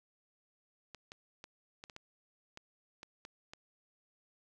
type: clicks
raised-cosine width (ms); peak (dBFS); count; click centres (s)
0.2; -30; 10; 0.947 / 1.119 / 1.441 / 1.839 / 1.898 / 1.964 / 2.574 / 3.031 / 3.251 / 3.535
effects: none